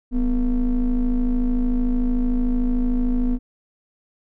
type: ring-modulated tone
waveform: triangle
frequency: 111.3 Hz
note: A2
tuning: 20 cents sharp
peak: -12 dBFS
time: 0.11-3.39 s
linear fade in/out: 50 ms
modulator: 138 Hz
effects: none